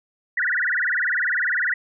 sine tone with vibrato, 1684 Hz, G#6, 24 cents sharp, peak -19 dBFS, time 0.37-1.74 s, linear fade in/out 5 ms, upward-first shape sine, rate 20 Hz, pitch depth 280 cents each way, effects none

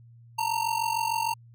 square ring-modulated tone, 914 Hz, A#5, 34 cents flat, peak -23 dBFS, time 0.38-1.34 s, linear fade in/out 10 ms, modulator 23.3 Hz, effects added 117 Hz sine -49 dBFS peak until 1.54 s

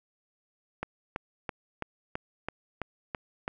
click train, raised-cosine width 0.5 ms, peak -17 dBFS, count 9, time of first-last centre 0.83-3.479 s, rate 3.02 Hz, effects none

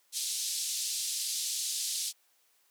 pink band-pass noise, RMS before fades -34 dBFS, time 0.12-2.13 s, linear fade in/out 50 ms, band 3900 to 11000 Hz, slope 24 dB/octave, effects white hiss -69 dBFS RMS until 2.7 s + high-pass 400 Hz 12 dB/octave

